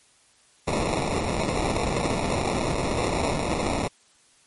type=noise with sample-and-hold; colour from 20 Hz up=white; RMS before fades=-25 dBFS; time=0.67-3.88 s; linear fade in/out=10 ms; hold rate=1575 Hz; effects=white hiss -59 dBFS RMS until 4.46 s + MP3 48 kbps

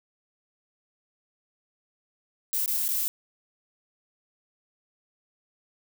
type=noise with dropouts; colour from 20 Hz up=violet; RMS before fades=-27 dBFS; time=2.53-3.08 s; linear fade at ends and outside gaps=0 ms; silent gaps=2.66-2.678 / 2.881-2.888 s; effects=none

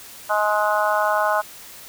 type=harmonic tone; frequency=210.2 Hz; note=G#3; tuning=21 cents sharp; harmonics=3 / 4 / 5 / 6 / 7; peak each=-22 / -23 / -24 / -25 / -25 dBFS; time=0.29-1.42 s; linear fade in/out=20 ms; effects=white hiss -41 dBFS RMS until 1.88 s

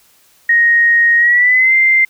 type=tone with pitch glide; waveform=sine; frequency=1871 to 2088 Hz; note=A#6 to C7; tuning=+6 to -4 cents; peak=-7 dBFS; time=0.49-2.05 s; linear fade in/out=5 ms; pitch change=+190 cents; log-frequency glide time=1.17-1.74 s; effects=white hiss -51 dBFS RMS until 2.09 s

